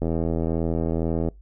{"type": "click train", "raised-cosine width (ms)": 2, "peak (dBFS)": -12, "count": 105, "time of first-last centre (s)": [0.02, 1.287], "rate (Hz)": 82.1, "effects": ["noise-tail reverb RT60 0.2 s tail -25 dB re dry", "added 50 Hz sine -44 dBFS peak until 1.41 s"]}